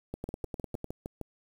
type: two click trains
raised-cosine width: 2 ms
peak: -23 / -22 dBFS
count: 7 / 8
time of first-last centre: 0.29-1.213 / 0.14-0.844 s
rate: 6.5 / 9.95 Hz
effects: 8-bit